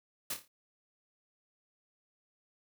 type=noise with echo; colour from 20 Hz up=white; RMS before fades=-36 dBFS; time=0.3-0.34 s; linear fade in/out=5 ms; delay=28 ms; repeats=5; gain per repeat=-7 dB; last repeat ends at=0.48 s; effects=none